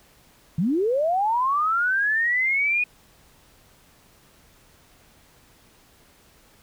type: linear sweep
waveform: sine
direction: up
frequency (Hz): 146.8 to 2481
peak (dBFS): -19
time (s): 0.58-2.84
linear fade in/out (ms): 5
effects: pink hiss -56 dBFS RMS until 6.62 s